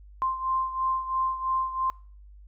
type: beating tone pair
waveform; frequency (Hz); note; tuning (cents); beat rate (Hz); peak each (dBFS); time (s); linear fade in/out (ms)
sine; 1046.5 / 1049.5; C6 / C6; 0 / +5; 3; -26 / -31; 0.22-1.9; 0
effects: noise-tail reverb RT60 0.5 s tail -25 dB re dry + added 50 Hz sine -46 dBFS peak until 2.47 s